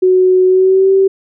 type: tone with pitch glide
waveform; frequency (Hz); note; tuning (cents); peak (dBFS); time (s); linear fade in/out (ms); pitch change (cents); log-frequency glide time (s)
sine; 370 to 386.2; F#4 to G4; 0 to -26; -6; 0.02-1.08; 10; +74; 0.46-0.91
effects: none